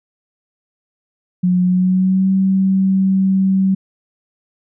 sine tone with pitch glide, 180.6 to 191.34 Hz, F#3 to G3, -42 to -42 cents, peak -11 dBFS, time 1.43-3.75 s, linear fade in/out 10 ms, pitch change +100 cents, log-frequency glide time 1.63-2.3 s, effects none

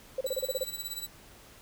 sine tone bursts, 523.3 Hz, C5, in tune, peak -27 dBFS, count 8, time 0.18-0.636 s, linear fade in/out 5 ms, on 29 ms, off 32 ms
15% pulse tone with tremolo, 3951 Hz, B7, in tune, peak -26 dBFS, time 0.26-1.07 s, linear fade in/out 5 ms, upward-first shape sine, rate 17 Hz, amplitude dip 75%
effects pink hiss -54 dBFS RMS until 1.61 s

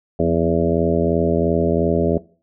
harmonic tone with a mistuned harmonic, 82.9 Hz, E2, 10 cents sharp, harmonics 1 / 2 / 3 / 4 / 5 / 6 / 7 / 8, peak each -25 / -22 / -23 / -24 / -21 / -26 / -23 / -25 dBFS, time 0.19-2.18 s, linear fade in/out 5 ms, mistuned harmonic 2, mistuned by +53 cents, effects noise-tail reverb RT60 0.4 s tail -20 dB re dry

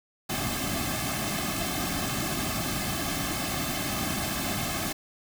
pink noise with comb filter, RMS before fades -30 dBFS, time 0.29-4.93 s, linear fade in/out 10 ms, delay 2.1 ms, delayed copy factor -0.85, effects none

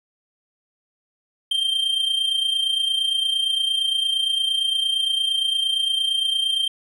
triangle tone with amplitude modulation, 3158 Hz, G7, 12 cents sharp, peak -15 dBFS, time 1.51-6.68 s, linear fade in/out 5 ms, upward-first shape sine, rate 28.7 Hz, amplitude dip 60%, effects none

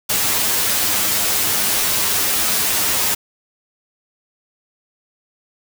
white noise with comb filter, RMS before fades -18 dBFS, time 0.09-3.15 s, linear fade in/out 10 ms, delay 9.6 ms, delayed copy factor +0.85, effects none

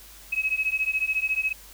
sine beating tone pair, 2552 / 2566 Hz, D#7 / E7, +43 / -47 cents, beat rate 14 Hz, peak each -26 dBFS, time 0.32-1.53 s, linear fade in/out 10 ms, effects added 50 Hz sine -51 dBFS peak until 1.73 s + white hiss -48 dBFS RMS until 1.73 s

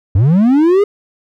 triangle linear sweep, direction up, 85.2 to 419.7 Hz, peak -5 dBFS, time 0.15-0.84 s, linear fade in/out 5 ms, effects none

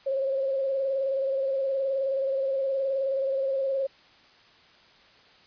sine tone with vibrato, 540 Hz, C#5, 45 cents flat, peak -24 dBFS, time 0.06-3.87 s, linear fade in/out 10 ms, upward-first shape square, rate 19 Hz, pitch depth 30 cents each way, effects white hiss -56 dBFS RMS until 5.46 s + resampled to 11025 Hz

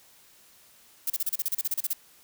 violet noise bursts, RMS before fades -27 dBFS, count 14, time 1.07-1.933 s, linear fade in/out 5 ms, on 31 ms, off 33 ms, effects white hiss -57 dBFS RMS until 2.23 s

